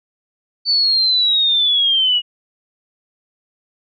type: linear sweep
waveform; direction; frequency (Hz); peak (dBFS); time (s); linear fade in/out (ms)
sine; down; 4535 to 2881; -12; 0.65-2.22; 50
effects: none